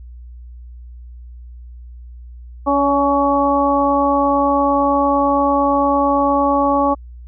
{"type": "harmonic tone with a mistuned harmonic", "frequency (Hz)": 280.7, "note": "C#4", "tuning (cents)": 22, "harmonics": [1, 2, 3, 4], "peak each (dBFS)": [-18, -18, -18, -18], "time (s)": [2.66, 6.95], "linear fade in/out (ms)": 20, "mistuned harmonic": 2, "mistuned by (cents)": 16, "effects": ["added 60 Hz sine -33 dBFS peak until 7.27 s"]}